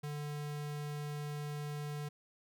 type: tone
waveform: square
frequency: 147.5 Hz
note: D3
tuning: 8 cents sharp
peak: -39 dBFS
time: 0.03-2.09 s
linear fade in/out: 10 ms
effects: none